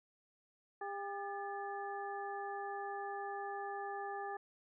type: harmonic tone with a mistuned harmonic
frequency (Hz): 400.6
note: G4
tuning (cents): +38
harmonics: 1 / 2 / 3 / 4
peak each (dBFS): -45 / -42 / -49 / -49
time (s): 0.81-4.37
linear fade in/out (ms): 5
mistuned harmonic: 4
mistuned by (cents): +130
effects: none